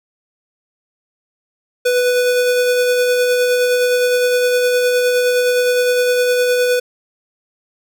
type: tone with tremolo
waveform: square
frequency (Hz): 494.7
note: B4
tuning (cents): +3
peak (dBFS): -12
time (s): 1.85-6.8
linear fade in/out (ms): 10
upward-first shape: sine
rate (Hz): 9.7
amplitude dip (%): 25
effects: none